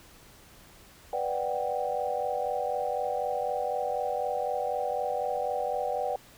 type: chord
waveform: sine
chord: G major seventh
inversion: first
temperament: equal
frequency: 493.9 / 587.3 / 740 / 784 Hz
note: B4 / D5 / F#5 / G5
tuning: 0 / 0 / 0 / 0 cents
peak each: -33 dBFS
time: 1.13-6.16 s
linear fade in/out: 2 ms
effects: pink hiss -54 dBFS RMS until 6.37 s